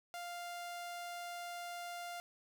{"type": "tone", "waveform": "sawtooth", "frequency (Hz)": 698.5, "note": "F5", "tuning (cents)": 0, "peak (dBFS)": -39, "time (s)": [0.14, 2.2], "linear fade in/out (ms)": 0, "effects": []}